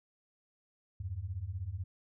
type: beating tone pair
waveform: sine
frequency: 82.7 / 98.7 Hz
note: E2 / G2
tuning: +6 / +12 cents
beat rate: 16 Hz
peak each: -40 / -38 dBFS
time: 1-1.84 s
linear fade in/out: 5 ms
effects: none